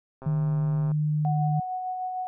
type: click train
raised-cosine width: 1 ms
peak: -28 dBFS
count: 93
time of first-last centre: 0.22-0.917 s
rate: 132 Hz
type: tone with pitch glide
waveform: sine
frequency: 152.4 to 151.26 Hz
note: D#3 to D#3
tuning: -36 to -49 cents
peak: -22 dBFS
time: 0.26-1.6 s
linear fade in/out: 5 ms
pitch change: -13 cents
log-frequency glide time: 0.42-0.53 s
type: tone with tremolo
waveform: sine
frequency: 739 Hz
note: F#5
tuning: 2 cents flat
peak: -27 dBFS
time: 1.25-2.27 s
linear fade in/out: 0 ms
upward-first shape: sine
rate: 6.6 Hz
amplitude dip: 30%
effects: none